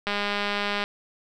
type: click train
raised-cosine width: 0.3 ms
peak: -11 dBFS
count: 158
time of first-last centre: 0.07-0.84 s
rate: 204 Hz
effects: none